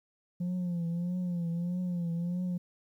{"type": "tone with vibrato", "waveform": "sine", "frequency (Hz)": 174.61, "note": "F3", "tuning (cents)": 0, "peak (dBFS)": -27, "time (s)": [0.4, 2.58], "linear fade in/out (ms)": 10, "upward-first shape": "triangle", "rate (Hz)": 1.6, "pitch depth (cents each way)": 79, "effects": ["tanh soft clip ceiling -29 dBFS", "11-bit"]}